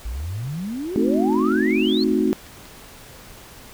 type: exponential sweep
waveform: sine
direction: up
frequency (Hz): 51.91 to 4435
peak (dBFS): -25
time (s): 0.05-2.04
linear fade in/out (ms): 5
type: chord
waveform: sine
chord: A diminished seventh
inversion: none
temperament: equal with one note detuned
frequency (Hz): 220 / 261.6 / 311.1 / 368.1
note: A3 / C4 / Eb4 / Gb4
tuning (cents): 0 / 0 / 0 / -9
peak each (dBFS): -22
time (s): 0.96-2.33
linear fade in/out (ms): 0
type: click train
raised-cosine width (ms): 0.2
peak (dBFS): -28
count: 10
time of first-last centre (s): 1.14-2.845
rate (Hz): 5.28
effects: pink hiss -43 dBFS RMS until 3.73 s